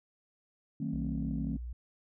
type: chord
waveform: sine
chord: D# diminished seventh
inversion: none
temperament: just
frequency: 155.56 / 186.68 / 224 / 268.8 Hz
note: D#3 / F#3 / A3 / C4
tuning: 0 / +16 / +31 / +47 cents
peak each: -36 / -40 / -36 / -37 dBFS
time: 0.8-1.57 s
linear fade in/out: 5 ms
type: tone with pitch glide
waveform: sine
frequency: 61.74 to 60.05 Hz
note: B1 to B1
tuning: 0 to -48 cents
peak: -37 dBFS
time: 0.93-1.73 s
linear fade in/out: 5 ms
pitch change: -48 cents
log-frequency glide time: 1.2-1.42 s
effects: tanh soft clip ceiling -23 dBFS